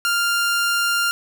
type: tone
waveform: sawtooth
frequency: 1396.9 Hz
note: F6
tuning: in tune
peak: -14 dBFS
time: 0.05-1.11 s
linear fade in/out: 0 ms
effects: none